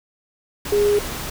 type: tone in noise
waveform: sine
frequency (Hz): 411.6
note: G#4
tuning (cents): -16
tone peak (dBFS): -14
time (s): 0.72-0.99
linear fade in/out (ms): 5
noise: pink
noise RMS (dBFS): -29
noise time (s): 0.65-1.3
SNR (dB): +12
effects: none